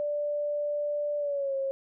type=tone with pitch glide; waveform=sine; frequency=587.3 to 541.7 Hz; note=D5 to C#5; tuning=0 to -40 cents; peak=-27 dBFS; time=0-1.71 s; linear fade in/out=0 ms; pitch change=-140 cents; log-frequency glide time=1.18-1.55 s; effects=none